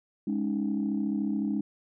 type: chord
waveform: sine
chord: Ab suspended fourth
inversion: none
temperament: equal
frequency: 207.7 / 277.2 / 311.1 Hz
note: Ab3 / Db4 / Eb4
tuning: 0 / 0 / 0 cents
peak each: -28 / -31 / -32 dBFS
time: 0.27-1.61 s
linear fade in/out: 5 ms
effects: tanh soft clip ceiling -19 dBFS